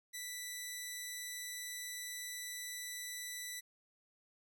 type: tone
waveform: 10% pulse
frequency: 1975.5 Hz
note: B6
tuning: in tune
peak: -33 dBFS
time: 0.13-3.61 s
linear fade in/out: 20 ms
effects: none